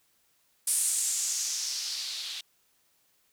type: noise with low-pass filter sweep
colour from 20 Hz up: violet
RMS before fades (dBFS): -31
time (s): 0.67-2.41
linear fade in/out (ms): 5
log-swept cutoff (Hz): 9600 to 3600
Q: 3
effects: white hiss -69 dBFS RMS until 3.32 s